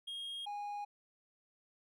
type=tone pair in turn; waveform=triangle; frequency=3252 / 822 Hz; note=G#7 / G#5; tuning=-37 / -18 cents; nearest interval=2 octaves; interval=2381 cents; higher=first; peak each=-39 / -37 dBFS; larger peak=second; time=0.07-0.46 / 0.46-0.85 s; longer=neither; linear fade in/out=10 ms; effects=none